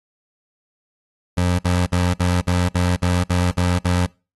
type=tone bursts; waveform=25% pulse; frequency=89.1 Hz; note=F2; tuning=35 cents sharp; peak=-12 dBFS; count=10; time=1.37-4.065 s; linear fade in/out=10 ms; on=220 ms; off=55 ms; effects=noise-tail reverb RT60 0.3 s tail -25 dB re dry + AAC 32 kbps